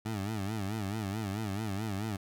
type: tone with vibrato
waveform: 20% pulse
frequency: 103.6 Hz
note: G#2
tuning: 4 cents flat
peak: -28 dBFS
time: 0.05-2.17 s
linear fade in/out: 10 ms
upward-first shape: sine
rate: 4.6 Hz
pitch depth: 140 cents each way
effects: none